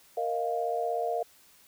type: chord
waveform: sine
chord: Bb suspended fourth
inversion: none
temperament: equal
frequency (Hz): 466.2 / 622.3 / 698.5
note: Bb4 / Eb5 / F5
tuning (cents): 0 / 0 / 0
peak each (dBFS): -32 / -34 / -30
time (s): 0.17-1.23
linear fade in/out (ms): 5
effects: white hiss -59 dBFS RMS until 1.67 s